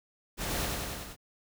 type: noise with echo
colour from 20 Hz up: pink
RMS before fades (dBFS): -34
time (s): 0.37-0.69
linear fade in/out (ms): 50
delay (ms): 95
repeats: 5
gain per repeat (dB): -2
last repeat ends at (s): 1.165
effects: none